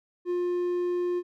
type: tone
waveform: triangle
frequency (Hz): 354.3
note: F4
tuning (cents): +25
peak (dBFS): -23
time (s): 0.25-1.23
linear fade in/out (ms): 50
effects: none